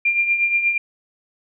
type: tone with tremolo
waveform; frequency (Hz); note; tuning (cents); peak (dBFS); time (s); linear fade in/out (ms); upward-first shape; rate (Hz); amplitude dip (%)
sine; 2390; D7; +30; -13; 0.05-0.78; 5; triangle; 8.4; 65
effects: none